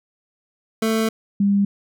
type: tone pair in turn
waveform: 25% pulse / sine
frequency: 222 / 200.3 Hz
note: A3 / G3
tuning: +16 / +38 cents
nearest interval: major second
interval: 178 cents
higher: first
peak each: -14 dBFS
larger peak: neither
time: 0.82-1.09 / 1.4-1.65 s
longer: first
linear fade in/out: 5 ms
effects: none